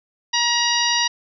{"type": "harmonic tone", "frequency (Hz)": 951, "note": "A#5", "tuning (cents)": 34, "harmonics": [1, 2, 3, 4, 5, 6], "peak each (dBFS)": [-24, -24, -24, -24, -24, -24], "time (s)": [0.33, 1.08], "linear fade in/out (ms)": 10, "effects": []}